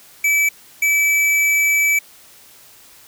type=tone bursts at uneven times; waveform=square; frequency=2304 Hz; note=D7; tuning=34 cents flat; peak=-14 dBFS; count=2; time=0.24-0.49 / 0.82-1.99 s; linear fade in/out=5 ms; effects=white hiss -46 dBFS RMS until 3.07 s